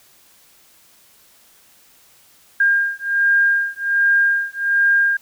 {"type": "beating tone pair", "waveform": "sine", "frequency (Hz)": [1608, 1609.3], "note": ["G6", "G6"], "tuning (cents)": [44, 45], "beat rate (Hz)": 1.3, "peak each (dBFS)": -17, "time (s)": [2.6, 5.17], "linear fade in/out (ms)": 5, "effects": ["white hiss -52 dBFS RMS until 5.21 s"]}